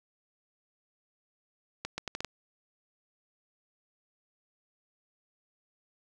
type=accelerating click train; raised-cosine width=0.2 ms; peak=-17 dBFS; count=6; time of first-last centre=1.85-2.247 s; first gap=130 ms; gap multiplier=0.75; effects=none